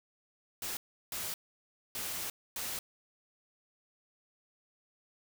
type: noise bursts at uneven times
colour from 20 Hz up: white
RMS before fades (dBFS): -38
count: 4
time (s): 0.62-0.77 / 1.12-1.34 / 1.95-2.3 / 2.56-2.79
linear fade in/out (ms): 2
effects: none